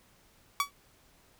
sawtooth tone with exponential decay, 1137 Hz, C#6, 44 cents sharp, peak -18 dBFS, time 0.6-0.71 s, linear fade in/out 1 ms, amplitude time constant 22 ms, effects pink hiss -63 dBFS RMS until 1.39 s

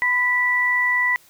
sine tone pair together, 1002 / 1965 Hz, B5 / B6, +25 / -9 cents, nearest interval octave, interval 1166 cents, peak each -25 / -17 dBFS, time 0.02-1.16 s, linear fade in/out 0 ms, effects white hiss -53 dBFS RMS until 1.29 s

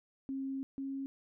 sine tone pair in turn, 269.3 / 271.8 Hz, C#4 / C#4, -50 / -34 cents, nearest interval unison, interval 16 cents, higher second, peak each -35 / -36 dBFS, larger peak first, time 0.29-0.63 / 0.78-1.06 s, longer first, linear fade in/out 0 ms, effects none

